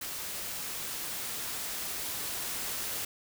white noise with level ramp, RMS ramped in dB -38 to -35 dBFS, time 0.01-3.05 s, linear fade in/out 5 ms, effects none

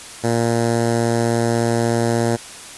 10% pulse tone with notch filter, 116.54 Hz, A#2, in tune, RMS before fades -18 dBFS, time 0.23-2.37 s, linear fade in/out 20 ms, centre 2800 Hz, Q 0.65, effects white hiss -36 dBFS RMS until 2.77 s + resampled to 24000 Hz

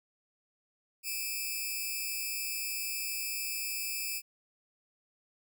5% pulse tone pair together, 2391 / 2603 Hz, D7 / E7, +30 / -22 cents, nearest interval minor second, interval 148 cents, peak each -27 dBFS, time 1.03-4.22 s, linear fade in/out 50 ms, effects none

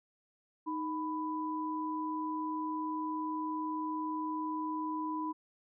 sine tone pair together, 311.1 / 993.7 Hz, D#4 / B5, 0 / +10 cents, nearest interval octave + minor sixth, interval 2010 cents, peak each -36 / -36 dBFS, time 0.66-5.33 s, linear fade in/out 20 ms, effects none

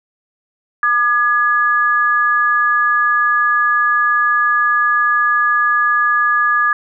sine tone pair together, 1209 / 1683.3 Hz, D6 / G#6, +50 / +23 cents, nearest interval tritone, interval 573 cents, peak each -14 dBFS, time 0.83-6.73 s, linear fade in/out 2 ms, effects none

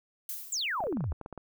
violet noise with exponential decay, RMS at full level -35 dBFS, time 0.29-0.94 s, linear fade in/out 2 ms, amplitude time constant 140 ms
sine exponential sweep, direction down, 7902 to 65.41 Hz, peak -29 dBFS, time 0.52-1.13 s, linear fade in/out 5 ms
clicks, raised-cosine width 1 ms, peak -27 dBFS, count 12, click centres 0.805 / 0.839 / 0.869 / 0.926 / 0.971 / 1.007 / 1.041 / 1.121 / 1.213 / 1.261 / 1.327 / 1.377 s
effects none

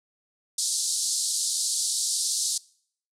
white band-pass noise, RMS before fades -27 dBFS, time 0.58-2.58 s, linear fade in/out 5 ms, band 4000 to 9800 Hz, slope 48 dB/octave, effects noise-tail reverb RT60 0.6 s tail -23 dB re dry

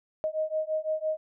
sine beating tone pair, 622.3 / 628.2 Hz, D#5 / D#5, 0 / +16 cents, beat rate 5.9 Hz, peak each -30 dBFS, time 0.24-1.17 s, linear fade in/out 0 ms, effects none

